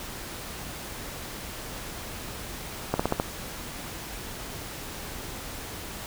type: slowing click train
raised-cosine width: 1 ms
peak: -9 dBFS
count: 5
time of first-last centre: 2.94-3.199 s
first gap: 55 ms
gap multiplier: 1.11
effects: pink hiss -38 dBFS RMS until 6.06 s